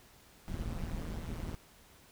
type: noise with amplitude modulation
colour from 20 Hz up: brown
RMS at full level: -35 dBFS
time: 0.48-1.55 s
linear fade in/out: 0 ms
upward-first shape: sine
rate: 163 Hz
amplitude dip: 85%
effects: pink hiss -60 dBFS RMS until 2.11 s